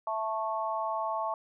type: harmonic tone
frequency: 220 Hz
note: A3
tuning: in tune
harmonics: 3 / 4 / 5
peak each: -34 / -33 / -34 dBFS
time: 0.07-1.34 s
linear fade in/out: 2 ms
effects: none